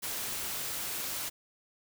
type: noise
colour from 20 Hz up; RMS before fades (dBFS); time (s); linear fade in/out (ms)
white; -36; 0.02-1.3; 20
effects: none